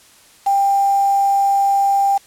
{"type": "tone with quantisation", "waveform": "sine", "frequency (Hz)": 793, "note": "G5", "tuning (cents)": 20, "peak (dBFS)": -12, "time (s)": [0.46, 2.18], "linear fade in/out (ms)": 10, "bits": 5, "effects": ["white hiss -48 dBFS RMS until 2.26 s", "low-pass 11000 Hz 12 dB/octave"]}